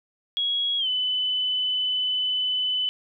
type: tone with pitch glide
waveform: sine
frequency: 3320 to 3009 Hz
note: G#7 to F#7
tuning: -1 to +28 cents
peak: -22 dBFS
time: 0.37-2.89 s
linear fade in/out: 0 ms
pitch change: -171 cents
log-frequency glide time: 0.78-0.88 s
effects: none